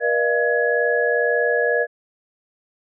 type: tone cluster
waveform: sine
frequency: 477.8 / 601 / 683 / 1683 Hz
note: A#4 / D5 / F5 / G#6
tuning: +43 / +40 / -39 / +23 cents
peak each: -20 / -23 / -26 / -21 dBFS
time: 0-1.87 s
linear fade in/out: 50 ms
effects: none